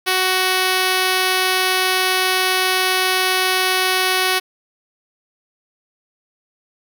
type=tone; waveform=5% pulse; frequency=372.5 Hz; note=F#4; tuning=12 cents sharp; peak=-4 dBFS; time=0.06-4.4 s; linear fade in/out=20 ms; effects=none